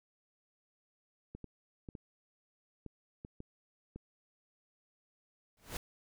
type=clicks; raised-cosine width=3 ms; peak=-32 dBFS; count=8; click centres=1.35 / 1.443 / 1.888 / 1.952 / 2.863 / 3.249 / 3.404 / 3.96 s
type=noise with exponential growth; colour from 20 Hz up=pink; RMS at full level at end=-36 dBFS; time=5.57-5.77 s; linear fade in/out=2 ms; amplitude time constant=43 ms
effects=none